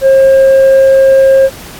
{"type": "tone with tanh clipping", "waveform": "sine", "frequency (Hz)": 536, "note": "C5", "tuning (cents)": 42, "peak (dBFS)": -3, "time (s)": [0.01, 1.5], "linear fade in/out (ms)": 50, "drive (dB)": 2, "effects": ["pink hiss -30 dBFS RMS until 1.79 s", "AAC 64 kbps"]}